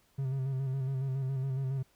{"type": "tone with vibrato", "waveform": "triangle", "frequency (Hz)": 133.5, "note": "C3", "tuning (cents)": 35, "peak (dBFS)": -28, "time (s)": [0.18, 1.83], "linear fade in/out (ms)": 10, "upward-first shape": "square", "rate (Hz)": 7.2, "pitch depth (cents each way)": 38, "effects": ["pink hiss -68 dBFS RMS until 1.95 s"]}